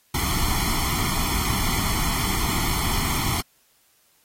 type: noise with comb filter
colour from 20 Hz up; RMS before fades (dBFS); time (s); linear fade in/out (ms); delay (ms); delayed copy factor
pink; -24; 0.14-3.41; 5; 0.93; +0.95
effects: white hiss -62 dBFS RMS until 4.24 s + AAC 48 kbps